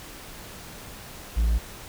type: tone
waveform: triangle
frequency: 56.4 Hz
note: A1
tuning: 44 cents sharp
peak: -17 dBFS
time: 1.36-1.59 s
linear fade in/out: 20 ms
effects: pink hiss -42 dBFS RMS until 1.88 s